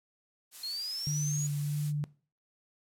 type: noise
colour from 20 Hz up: blue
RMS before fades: -44 dBFS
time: 0.51-1.93 s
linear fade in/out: 50 ms
type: linear sweep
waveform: sine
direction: up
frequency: 4186 to 6860 Hz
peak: -34 dBFS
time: 0.63-1.47 s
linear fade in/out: 5 ms
type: tone with vibrato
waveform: sine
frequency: 146.83 Hz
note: D3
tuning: in tune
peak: -29 dBFS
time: 1.07-2.04 s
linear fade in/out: 0 ms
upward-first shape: sine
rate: 1.6 Hz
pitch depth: 19 cents each way
effects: noise-tail reverb RT60 0.4 s tail -20 dB re dry + low-pass 12000 Hz 12 dB/octave